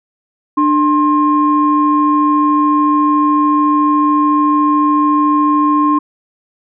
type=tone pair together; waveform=sine; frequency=297.7 / 1061 Hz; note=D4 / C6; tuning=+24 / +24 cents; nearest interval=octave + minor seventh; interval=2200 cents; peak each=-11 dBFS; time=0.57-5.99 s; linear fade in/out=10 ms; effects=tanh soft clip ceiling -1 dBFS